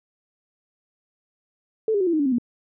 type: tone with pitch steps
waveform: sine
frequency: 440 / 403.5 / 370 / 339.3 / 311.1 / 285.3 / 261.6 / 239.9 Hz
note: A4 / G#4 / F#4 / F4 / D#4 / C#4 / C4 / A#3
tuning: 0 / -50 / 0 / -50 / 0 / +50 / 0 / +50 cents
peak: -18 dBFS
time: 1.88-2.384 s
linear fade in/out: 2 ms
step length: 63 ms
effects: none